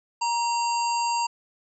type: harmonic tone with a mistuned harmonic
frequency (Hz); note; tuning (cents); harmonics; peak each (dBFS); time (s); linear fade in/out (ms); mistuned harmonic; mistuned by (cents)
940; A#5; +14; 1 / 3 / 5 / 7 / 8; -23 / -34 / -34 / -41 / -35; 0.21-1.27; 10; 3; -43
effects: none